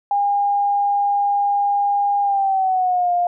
sine tone with pitch glide, 810 to 705.1 Hz, G#5 to F5, -43 to +16 cents, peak -15 dBFS, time 0.11-3.27 s, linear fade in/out 2 ms, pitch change -241 cents, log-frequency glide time 2.22-3.12 s, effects none

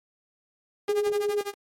sawtooth tone with tremolo, 404.8 Hz, G#4, 44 cents flat, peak -24 dBFS, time 0.88-1.54 s, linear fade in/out 2 ms, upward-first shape sine, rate 12 Hz, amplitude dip 95%
sine tone, 415.3 Hz, G#4, in tune, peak -23 dBFS, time 0.89-1.41 s, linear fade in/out 2 ms
effects MP3 64 kbps

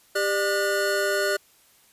square tone cluster, 396.3 / 598 / 1454 Hz, G4 / D5 / F#6, +19 / +31 / -31 cents, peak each -27 dBFS, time 0.15-1.37 s, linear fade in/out 10 ms, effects white hiss -58 dBFS RMS until 1.92 s + resampled to 32000 Hz

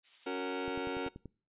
violet noise with tremolo, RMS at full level -42 dBFS, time 0.03-0.69 s, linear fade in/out 50 ms, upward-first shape sine, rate 11 Hz, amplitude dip 40%
sawtooth chord, F# major, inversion second, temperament just, 277.5 / 370 / 462.5 Hz, C#4 / F#4 / A#4, +2 / 0 / -14 cents, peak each -35 / -35 / -35 dBFS, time 0.26-1.09 s, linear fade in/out 10 ms
click train, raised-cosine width 3 ms, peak -32 dBFS, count 7, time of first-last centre 0.68-1.257 s, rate 10.4 Hz
effects noise-tail reverb RT60 0.4 s tail -23 dB re dry + resampled to 8000 Hz

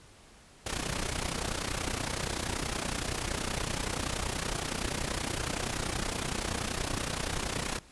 pink noise with amplitude modulation, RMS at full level -30 dBFS, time 0.66-7.79 s, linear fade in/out 5 ms, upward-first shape sine, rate 30.6 Hz, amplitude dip 75%, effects pink hiss -56 dBFS RMS until 7.91 s + resampled to 24000 Hz

